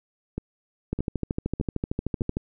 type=two click trains; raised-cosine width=3 ms; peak=-16 / -13 dBFS; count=4 / 20; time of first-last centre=0.38-2.209 / 0.93-2.369 s; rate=1.64 / 13.2 Hz; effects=none